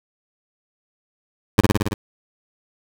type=tone with echo; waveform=15% pulse; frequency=103.83 Hz; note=G#2; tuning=in tune; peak=-3 dBFS; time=1.58-1.61 s; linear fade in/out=5 ms; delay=55 ms; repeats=6; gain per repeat=-2 dB; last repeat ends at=1.94 s; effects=none